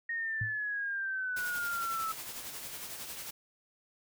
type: exponential sweep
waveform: sine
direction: down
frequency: 1864.7 to 1300 Hz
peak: -32 dBFS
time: 0.09-2.12 s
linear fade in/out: 5 ms
type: tone with exponential decay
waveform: sine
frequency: 110 Hz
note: A2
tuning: in tune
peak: -29 dBFS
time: 0.41-0.59 s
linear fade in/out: 5 ms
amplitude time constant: 37 ms
type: noise with tremolo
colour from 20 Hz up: white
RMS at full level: -41 dBFS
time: 1.36-3.31 s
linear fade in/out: 10 ms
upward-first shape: sine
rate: 11 Hz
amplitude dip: 40%
effects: none